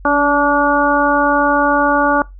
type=harmonic tone with a mistuned harmonic; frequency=288.8 Hz; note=D4; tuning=29 cents flat; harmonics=1 / 2 / 3 / 4 / 5; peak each=-17 / -17 / -17 / -17 / -17 dBFS; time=0.05-2.22 s; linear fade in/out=2 ms; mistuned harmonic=1; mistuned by=-19 cents; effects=noise-tail reverb RT60 0.2 s tail -22 dB re dry + added 46 Hz sine -33 dBFS peak until 2.39 s